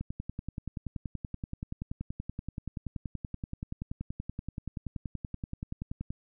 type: click train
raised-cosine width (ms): 5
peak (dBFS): -23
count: 65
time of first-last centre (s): 0.01-6.105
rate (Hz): 10.5
effects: none